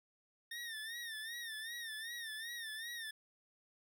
25% pulse tone with vibrato, 1820 Hz, A#6, 42 cents flat, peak -39 dBFS, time 0.51-3.11 s, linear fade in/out 5 ms, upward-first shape sine, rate 2.6 Hz, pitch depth 90 cents each way, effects none

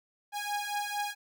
sawtooth beating tone pair, 821 / 825.4 Hz, G#5 / G#5, -20 / -11 cents, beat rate 4.4 Hz, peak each -31 / -31 dBFS, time 0.32-1.15 s, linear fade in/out 50 ms, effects none

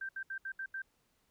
sine tone bursts at uneven times, 1568 Hz, G6, in tune, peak -37 dBFS, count 6, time 0.01-0.09 / 0.16-0.23 / 0.3-0.38 / 0.45-0.52 / 0.59-0.66 / 0.74-0.82 s, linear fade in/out 5 ms, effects pink hiss -75 dBFS RMS until 1.3 s

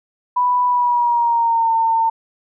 sine tone with pitch glide, 987.8 to 905.8 Hz, B5 to A#5, 0 to -50 cents, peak -13 dBFS, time 0.36-2.1 s, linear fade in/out 10 ms, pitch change -150 cents, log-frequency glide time 0.66-1.72 s, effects none

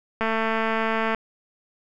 click train, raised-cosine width 0.5 ms, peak -10 dBFS, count 210, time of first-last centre 0.21-1.147 s, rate 223 Hz, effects none

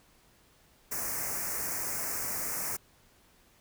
white band-stop noise, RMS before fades -34 dBFS, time 0.91-2.77 s, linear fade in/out 10 ms, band 2300 to 5300 Hz, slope 48 dB/octave, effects pink hiss -63 dBFS RMS until 3.6 s

